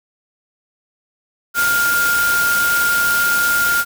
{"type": "tone in noise", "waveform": "sine", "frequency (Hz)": 1408, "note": "F6", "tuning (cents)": 14, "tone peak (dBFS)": -14, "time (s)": [1.54, 3.85], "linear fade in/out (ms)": 50, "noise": "white", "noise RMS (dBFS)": -22, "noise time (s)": [1.54, 3.85], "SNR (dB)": 5, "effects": []}